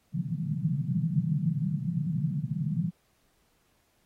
pink band-pass noise, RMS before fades -29 dBFS, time 0.12-2.91 s, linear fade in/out 50 ms, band 140 to 180 Hz, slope 48 dB/octave, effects pink hiss -70 dBFS RMS until 4.05 s + AAC 48 kbps

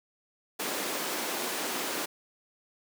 pink high-pass noise, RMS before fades -33 dBFS, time 0.59-2.06 s, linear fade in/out 10 ms, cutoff 250 Hz, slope 24 dB/octave, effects none

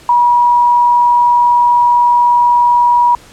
sine tone, 964 Hz, B5, 42 cents flat, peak -6 dBFS, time 0.09-3.15 s, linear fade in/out 2 ms, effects pink hiss -40 dBFS RMS until 3.32 s + low-pass 10000 Hz 12 dB/octave

